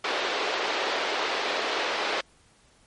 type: band-pass noise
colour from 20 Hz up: pink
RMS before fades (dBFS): -28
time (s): 0.04-2.21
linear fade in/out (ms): 5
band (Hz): 390 to 4400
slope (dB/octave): 24
effects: pink hiss -60 dBFS RMS until 2.86 s + MP3 48 kbps